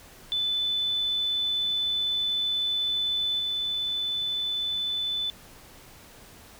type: tone with level steps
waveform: sine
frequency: 3504 Hz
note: A7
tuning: 8 cents flat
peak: -24 / -26 dBFS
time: 0.32-5.3 s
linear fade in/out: 0 ms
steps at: 3.39 s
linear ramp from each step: 5 ms
effects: pink hiss -50 dBFS RMS until 6.59 s